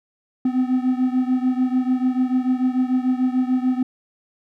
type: beating tone pair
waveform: triangle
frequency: 252.8 / 259.6 Hz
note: B3 / C4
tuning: +41 / -13 cents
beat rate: 6.8 Hz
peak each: -17 / -20 dBFS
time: 0.45-3.83 s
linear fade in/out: 5 ms
effects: none